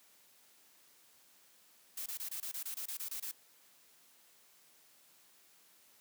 blue noise bursts, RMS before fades -41 dBFS, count 12, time 1.97-3.314 s, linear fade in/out 5 ms, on 90 ms, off 24 ms, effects white hiss -65 dBFS RMS until 6 s + high-pass 150 Hz 12 dB/octave

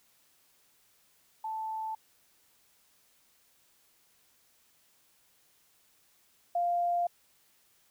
sine tone pair in turn, 879 / 697.7 Hz, A5 / F5, -2 / -2 cents, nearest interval major third, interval 400 cents, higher first, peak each -33 / -26 dBFS, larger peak second, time 1.44-1.95 / 6.55-7.07 s, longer second, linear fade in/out 5 ms, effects white hiss -67 dBFS RMS until 7.9 s

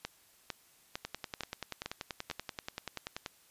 two click trains, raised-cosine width 0.2 ms, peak -20 / -19 dBFS, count 24 / 6, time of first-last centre 1.05-3.262 / 0.05-2.312 s, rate 10.4 / 2.21 Hz, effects white hiss -64 dBFS RMS until 3.5 s + resampled to 32000 Hz

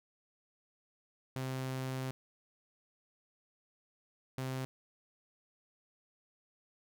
sawtooth tone bursts at uneven times, 130.81 Hz, C3, in tune, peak -32 dBFS, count 2, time 1.36-2.11 / 4.38-4.65 s, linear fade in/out 0 ms, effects none

